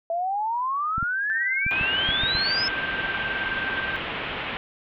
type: exponential sweep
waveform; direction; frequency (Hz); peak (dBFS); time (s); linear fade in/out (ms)
sine; up; 659.3 to 5274; -23; 0.1-2.68; 2
type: clicks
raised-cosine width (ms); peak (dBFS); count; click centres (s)
5; -19; 7; 0.981 / 1.028 / 1.665 / 1.812 / 2.09 / 2.236 / 2.352
type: tone with tremolo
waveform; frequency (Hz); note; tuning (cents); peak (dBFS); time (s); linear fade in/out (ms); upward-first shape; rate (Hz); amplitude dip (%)
sine; 1568; G6; 0; -24; 1.3-3.96; 0; sine; 19; 65
type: low-pass noise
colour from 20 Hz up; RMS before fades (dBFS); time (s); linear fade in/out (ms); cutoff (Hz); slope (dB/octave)
white; -31; 1.71-4.57; 0; 3200; 48
effects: none